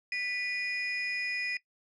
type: tone cluster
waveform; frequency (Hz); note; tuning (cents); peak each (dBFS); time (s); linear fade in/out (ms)
sine; 1980 / 2449 / 5080; B6 / D#7 / D#8; +4 / -28 / +35; -34 / -31 / -38; 0.12-1.57; 2
effects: noise-tail reverb RT60 0.1 s tail -20 dB re dry + tanh soft clip ceiling -24 dBFS